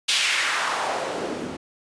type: noise with band-pass filter sweep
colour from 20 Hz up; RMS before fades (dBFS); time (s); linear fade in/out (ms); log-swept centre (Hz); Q
white; -25; 0.08-1.57; 10; 3500 to 210; 1.7
effects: resampled to 22050 Hz